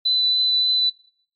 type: tone with vibrato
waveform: sine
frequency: 4000 Hz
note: B7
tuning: 21 cents sharp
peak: -16 dBFS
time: 0.05-0.9 s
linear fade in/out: 10 ms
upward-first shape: triangle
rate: 3.4 Hz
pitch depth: 10 cents each way
effects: noise-tail reverb RT60 0.6 s tail -20 dB re dry + MP3 48 kbps